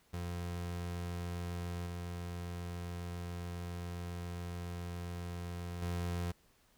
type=tone with level steps; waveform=30% pulse; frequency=87.31 Hz; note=F2; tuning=in tune; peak=-35 / -37 / -32 dBFS; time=0.13-6.32 s; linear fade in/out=10 ms; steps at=1.86 / 5.82 s; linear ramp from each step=5 ms; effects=pink hiss -69 dBFS RMS until 6.77 s

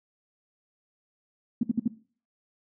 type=tone bursts; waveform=sine; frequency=233.1 Hz; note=A#3; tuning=in tune; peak=-20 dBFS; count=4; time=1.61-1.879 s; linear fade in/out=5 ms; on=23 ms; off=59 ms; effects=noise-tail reverb RT60 0.4 s tail -17 dB re dry

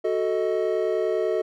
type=chord; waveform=triangle; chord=D# diminished; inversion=first; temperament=equal with one note detuned; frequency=370 / 440 / 628.8 Hz; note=F#4 / A4 / D#5; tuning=0 / 0 / +18 cents; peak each=-24 / -23 / -25 dBFS; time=0.04-1.42 s; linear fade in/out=10 ms; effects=none

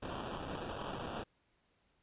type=noise with sample-and-hold; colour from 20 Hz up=white; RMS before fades=-42 dBFS; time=0.02-1.24 s; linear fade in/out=10 ms; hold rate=2100 Hz; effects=pink hiss -75 dBFS RMS until 2.02 s + resampled to 8000 Hz

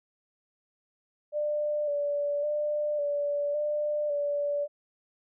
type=tone with vibrato; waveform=sine; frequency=587 Hz; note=D5; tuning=1 cent flat; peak=-26 dBFS; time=1.32-4.68 s; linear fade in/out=50 ms; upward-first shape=square; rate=0.9 Hz; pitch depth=26 cents each way; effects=none

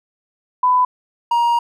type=tone pair in turn; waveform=sine / triangle; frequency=1000 / 943.9 Hz; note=B5 / A#5; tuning=+21 / +21 cents; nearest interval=minor second; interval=100 cents; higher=first; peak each=-11 dBFS; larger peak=neither; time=0.63-0.85 / 1.31-1.59 s; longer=second; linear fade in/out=5 ms; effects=none

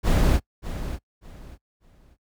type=noise with echo; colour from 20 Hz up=brown; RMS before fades=-18 dBFS; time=0.03-0.4 s; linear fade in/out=50 ms; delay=590 ms; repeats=3; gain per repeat=-12 dB; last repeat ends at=2.17 s; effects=noise-tail reverb RT60 0.1 s tail -24 dB re dry

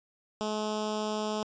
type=tone with notch filter; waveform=10% pulse; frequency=213.5 Hz; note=G#3; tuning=48 cents sharp; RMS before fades=-32 dBFS; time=0.41-1.43 s; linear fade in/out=0 ms; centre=1800 Hz; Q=0.99; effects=resampled to 16000 Hz

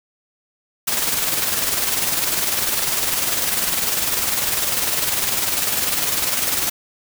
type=noise with tremolo; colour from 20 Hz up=white; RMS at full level=-19 dBFS; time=0.87-6.7 s; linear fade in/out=10 ms; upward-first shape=square; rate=20 Hz; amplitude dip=40%; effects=none

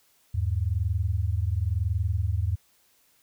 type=tone pair together; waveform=sine; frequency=80.6 / 101.55 Hz; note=E2 / G#2; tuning=-38 / -38 cents; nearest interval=major third; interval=400 cents; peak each=-26 dBFS; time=0.34-2.56 s; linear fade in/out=10 ms; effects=white hiss -64 dBFS RMS until 3.22 s

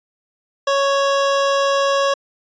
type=tone; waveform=25% pulse; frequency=554.4 Hz; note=C#5; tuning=in tune; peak=-11 dBFS; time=0.67-2.14 s; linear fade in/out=5 ms; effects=resampled to 16000 Hz

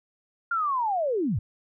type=linear sweep; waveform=sine; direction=down; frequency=1415 to 78.7 Hz; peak=-23 dBFS; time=0.51-1.39 s; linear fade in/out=5 ms; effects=none

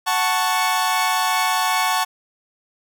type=chord; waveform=sawtooth; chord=F# minor; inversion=none; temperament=equal; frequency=740 / 880 / 1108.7 Hz; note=F#5 / A5 / C#6; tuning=0 / 0 / 0 cents; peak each=-19 / -18 / -18 dBFS; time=0.06-2.05 s; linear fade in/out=20 ms; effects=none

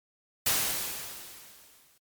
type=noise with exponential decay; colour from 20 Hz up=white; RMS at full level=-24 dBFS; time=0.46-1.98 s; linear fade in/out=5 ms; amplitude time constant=330 ms; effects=MP3 96 kbps

